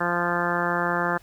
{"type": "harmonic tone", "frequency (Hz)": 174, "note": "F3", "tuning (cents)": -6, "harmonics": [1, 2, 3, 4, 5, 6, 7, 8, 9, 10], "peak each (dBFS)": [-31, -31, -31, -31, -31, -31, -31, -31, -31, -31], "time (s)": [0, 1.18], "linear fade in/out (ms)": 10, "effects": ["pink hiss -55 dBFS RMS until 1.22 s"]}